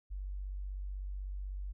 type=tone; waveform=sine; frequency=48.03 Hz; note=G1; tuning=35 cents flat; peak=-37 dBFS; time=0.1-1.73 s; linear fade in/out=20 ms; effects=none